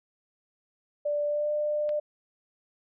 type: tone with pitch glide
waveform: sine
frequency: 587.3 to 597.6 Hz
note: D5 to D5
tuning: 0 to +30 cents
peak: -25 dBFS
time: 1.05-2 s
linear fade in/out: 10 ms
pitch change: +30 cents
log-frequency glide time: 1.26-1.5 s
type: click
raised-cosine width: 0.3 ms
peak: -29 dBFS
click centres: 1.892 s
effects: none